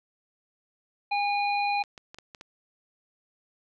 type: harmonic tone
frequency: 815 Hz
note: G#5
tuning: 33 cents flat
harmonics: 1 / 3 / 5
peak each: -25 / -30 / -37 dBFS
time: 1.11-1.83 s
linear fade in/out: 10 ms
type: clicks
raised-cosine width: 0.2 ms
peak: -26 dBFS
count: 6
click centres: 1.838 / 1.978 / 2.145 / 2.186 / 2.348 / 2.411 s
effects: none